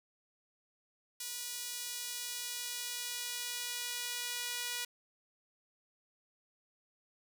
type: tone with high-pass filter sweep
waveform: sawtooth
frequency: 485.6 Hz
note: B4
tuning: 29 cents flat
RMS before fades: -40 dBFS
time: 1.2-4.85 s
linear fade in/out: 5 ms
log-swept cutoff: 4900 to 2500 Hz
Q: 0.72
effects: none